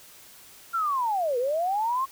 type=linear two-way sweep; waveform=sine; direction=down then up; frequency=1396.9 to 469.2 to 1093 Hz; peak=-23 dBFS; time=0.73-2.06 s; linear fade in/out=20 ms; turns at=1.38 s; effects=white hiss -50 dBFS RMS until 2.11 s